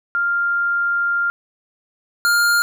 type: tone pair in turn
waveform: sine / square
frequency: 1396.9 / 1405.8 Hz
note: F6 / F6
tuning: 0 / +11 cents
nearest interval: unison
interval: 11 cents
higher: second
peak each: -16 / -14 dBFS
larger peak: second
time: 0.15-1.3 / 2.25-2.62 s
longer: first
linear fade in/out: 0 ms
effects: none